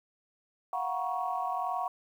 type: chord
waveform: sine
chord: Gb major seventh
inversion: third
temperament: equal with one note detuned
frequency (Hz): 698.5 / 740 / 952.5 / 1108.7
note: F5 / Gb5 / Bb5 / Db6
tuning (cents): 0 / 0 / +37 / 0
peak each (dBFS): -37 / -33 / -36 / -35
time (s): 0.73-1.88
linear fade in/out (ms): 2
effects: tanh soft clip ceiling -19 dBFS + 10-bit